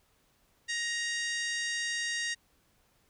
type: harmonic tone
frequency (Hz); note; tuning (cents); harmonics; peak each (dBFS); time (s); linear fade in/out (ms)
938; A#5; +11; 2 / 3 / 4 / 5 / 6 / 7 / 8 / 9 / 10; -33 / -41 / -40 / -42 / -42 / -42 / -48 / -48 / -51; 0.68-2.35; 20
effects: pink hiss -69 dBFS RMS until 3.09 s